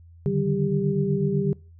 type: tone cluster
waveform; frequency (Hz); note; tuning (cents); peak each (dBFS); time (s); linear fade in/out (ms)
sine; 144 / 152.1 / 193.4 / 398.5; D3 / D#3 / G3 / G4; -34 / -39 / -23 / +28; -26; 0.26-1.53; 0
effects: noise-tail reverb RT60 0.4 s tail -25 dB re dry + added 84 Hz sine -46 dBFS peak until 1.79 s

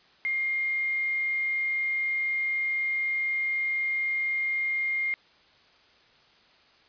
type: tone with quantisation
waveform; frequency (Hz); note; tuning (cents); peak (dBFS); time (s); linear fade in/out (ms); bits
sine; 2122; C7; +24; -25; 0.25-5.14; 0; 8
effects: white hiss -59 dBFS RMS until 6.88 s + resampled to 11025 Hz

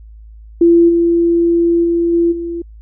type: tone with level steps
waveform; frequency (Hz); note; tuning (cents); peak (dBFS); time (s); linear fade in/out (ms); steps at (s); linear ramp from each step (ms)
sine; 339.6; F4; -48; -5 / -9 / -11 / -9 / -19; 0.61-2.62; 5; 0.88 / 1.83 / 2.12 / 2.31; 20
effects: added 54 Hz sine -34 dBFS peak until 2.81 s

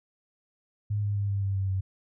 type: tone with pitch steps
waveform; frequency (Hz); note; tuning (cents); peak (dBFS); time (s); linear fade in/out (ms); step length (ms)
sine; 103.83 / 102.34 / 100.87 / 99.43 / 98 / 96.6 / 95.21; G#2 / G#2 / G2 / G2 / G2 / G2 / G2; 0 / -25 / +50 / +25 / 0 / -25 / -50; -25; 0.9-1.81; 10; 130
effects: none

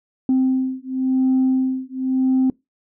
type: beating tone pair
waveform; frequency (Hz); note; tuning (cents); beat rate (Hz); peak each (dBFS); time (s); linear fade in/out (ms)
sine; 260.1 / 261.04; C4 / C4; -10 / -4; 0.94; -18; 0.29-2.5; 2
effects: noise-tail reverb RT60 0.2 s tail -24 dB re dry + tanh soft clip ceiling -11 dBFS

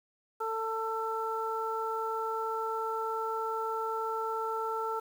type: harmonic tone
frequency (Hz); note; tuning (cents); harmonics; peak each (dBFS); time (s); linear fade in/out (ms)
445.8; A4; +23; 1 / 2 / 3; -35 / -35 / -35; 0.4-5; 10
effects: 9-bit

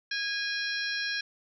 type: harmonic tone with a mistuned harmonic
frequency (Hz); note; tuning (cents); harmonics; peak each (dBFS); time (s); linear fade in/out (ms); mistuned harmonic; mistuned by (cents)
822; G#5; -18; 2 / 3 / 4 / 5 / 6 / 7; -32 / -38 / -40 / -36 / -44 / -38; 0.11-1.21; 5; 7; -87
effects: none

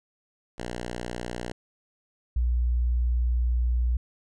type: tone pair in turn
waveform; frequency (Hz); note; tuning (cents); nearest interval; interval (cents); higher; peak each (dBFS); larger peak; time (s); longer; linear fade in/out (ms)
5% pulse / sine; 60 / 60.22; B1 / B1; -49 / -43; unison; 6; second; -21; neither; 0.58-1.52 / 2.36-3.97; second; 5
effects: resampled to 22050 Hz

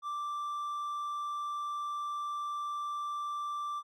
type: tone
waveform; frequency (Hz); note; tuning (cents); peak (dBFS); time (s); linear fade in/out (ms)
triangle; 1174.7; D6; 0; -32; 0.02-3.83; 50
effects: none

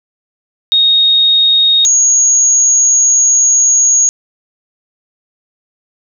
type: tone pair in turn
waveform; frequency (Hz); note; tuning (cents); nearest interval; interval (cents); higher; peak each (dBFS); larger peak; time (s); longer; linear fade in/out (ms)
sine; 3729 / 6644; A#7 / G#8; 0 / 0; minor seventh; 1000; second; -6; neither; 0.72-1.85 / 1.85-4.09; second; 0
effects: none

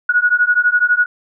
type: beating tone pair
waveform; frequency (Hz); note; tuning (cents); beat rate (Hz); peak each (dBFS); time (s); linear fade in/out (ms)
sine; 1452 / 1464; F#6 / F#6; -33 / -19; 12; -14; 0.09-1.06; 5
effects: none

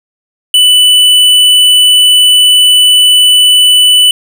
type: tone with tanh clipping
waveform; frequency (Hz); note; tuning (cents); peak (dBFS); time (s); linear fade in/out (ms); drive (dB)
sine; 2983; F#7; +13; -4; 0.54-4.11; 2; 14
effects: none

